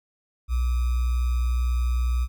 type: tone with sample-and-hold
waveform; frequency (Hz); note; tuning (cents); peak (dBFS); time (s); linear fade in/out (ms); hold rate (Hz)
sine; 61; B1; -21; -20; 0.48-2.28; 50; 1225
effects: none